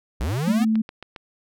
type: linear sweep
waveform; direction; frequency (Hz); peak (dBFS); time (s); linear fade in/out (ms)
square; up; 49.06 to 260; -23; 0.2-0.65; 10
type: tone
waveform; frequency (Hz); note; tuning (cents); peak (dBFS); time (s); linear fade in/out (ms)
sine; 220; A3; 0; -17; 0.47-0.82; 10
type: click train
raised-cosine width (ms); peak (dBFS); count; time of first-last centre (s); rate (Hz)
0.3; -21; 5; 0.62-1.162; 7.38
effects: none